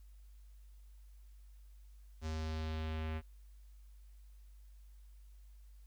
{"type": "tone with low-pass filter sweep", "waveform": "square", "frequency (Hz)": 79, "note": "D#2", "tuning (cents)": 27, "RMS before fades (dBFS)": -39, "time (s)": [2.21, 3.22], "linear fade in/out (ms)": 50, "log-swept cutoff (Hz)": [6400, 2400], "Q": 1.7, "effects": ["added 50 Hz sine -54 dBFS peak until 5.86 s", "white hiss -75 dBFS RMS until 5.86 s"]}